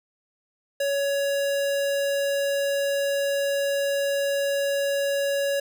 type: tone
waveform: square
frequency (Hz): 560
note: C#5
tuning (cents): +18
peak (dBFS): -23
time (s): 0.8-5.6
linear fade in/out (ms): 5
effects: none